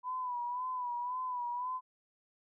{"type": "tone with vibrato", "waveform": "sine", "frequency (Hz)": 990, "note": "B5", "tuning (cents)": 4, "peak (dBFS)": -34, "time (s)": [0.03, 1.81], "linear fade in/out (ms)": 50, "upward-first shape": "sine", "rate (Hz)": 1.9, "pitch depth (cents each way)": 55, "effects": []}